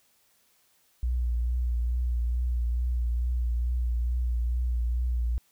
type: tone with vibrato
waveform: sine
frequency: 60.1 Hz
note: B1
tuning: 46 cents flat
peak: -24 dBFS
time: 1.03-5.38 s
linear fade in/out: 0 ms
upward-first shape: triangle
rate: 2.3 Hz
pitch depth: 44 cents each way
effects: white hiss -66 dBFS RMS until 5.51 s